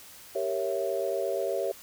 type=chord; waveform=sine; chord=G diminished seventh; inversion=none; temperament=equal with one note detuned; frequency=392 / 466.2 / 554.4 / 663.1 Hz; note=G4 / Bb4 / Db5 / Fb5; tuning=0 / 0 / 0 / +10 cents; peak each=-32 / -34 / -31 / -33 dBFS; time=0.35-1.72 s; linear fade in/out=5 ms; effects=white hiss -49 dBFS RMS until 1.82 s